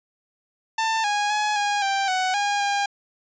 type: tone with pitch steps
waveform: sawtooth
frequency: 892 / 825 / 842 / 820 / 786 / 745 / 815 / 807 Hz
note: A5 / G#5 / G#5 / G#5 / G5 / F#5 / G#5 / G#5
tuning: +23 / -12 / +24 / -22 / +4 / +12 / -33 / -50 cents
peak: -17 dBFS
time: 0.78-2.86 s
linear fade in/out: 5 ms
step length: 260 ms
effects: resampled to 16000 Hz